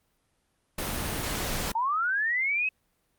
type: noise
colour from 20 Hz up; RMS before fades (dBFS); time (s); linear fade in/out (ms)
pink; -31; 0.78-1.72; 5
type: linear sweep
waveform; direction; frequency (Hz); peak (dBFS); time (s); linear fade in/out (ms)
sine; up; 875 to 2586; -24; 1.75-2.69; 5
effects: pink hiss -72 dBFS RMS until 3.18 s + Opus 32 kbps